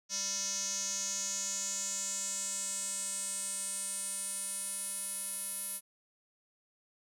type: tone with band-pass filter sweep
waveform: square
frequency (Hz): 196.7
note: G3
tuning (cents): +6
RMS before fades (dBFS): -37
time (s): 0.09-5.81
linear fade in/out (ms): 50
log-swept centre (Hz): 5900 to 11000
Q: 6.1
effects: none